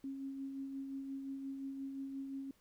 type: tone with tremolo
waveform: sine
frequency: 271.7 Hz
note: C#4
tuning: 35 cents flat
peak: -39 dBFS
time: 0.04-2.51 s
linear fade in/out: 2 ms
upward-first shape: sine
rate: 5.7 Hz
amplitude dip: 35%
effects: pink hiss -72 dBFS RMS until 2.6 s